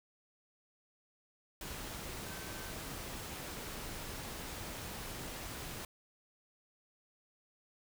sine tone in noise, 1543 Hz, G6, 28 cents flat, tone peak -53 dBFS, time 2.26-2.71 s, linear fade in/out 2 ms, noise pink, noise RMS -44 dBFS, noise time 1.61-5.85 s, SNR -12 dB, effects none

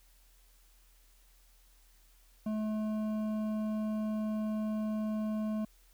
sine tone with hard clipping, 215.3 Hz, A3, 37 cents flat, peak -33 dBFS, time 2.46-5.65 s, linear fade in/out 5 ms, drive 9 dB, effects added 41 Hz sine -61 dBFS peak until 5.93 s + white hiss -67 dBFS RMS until 5.93 s

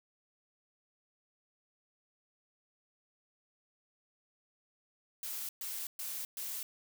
blue noise bursts, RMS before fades -40 dBFS, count 4, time 5.23-6.63 s, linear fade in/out 2 ms, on 260 ms, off 120 ms, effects none

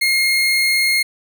30% pulse tone, 2142 Hz, C7, 40 cents sharp, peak -11 dBFS, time 0.01-1.03 s, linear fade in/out 10 ms, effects none

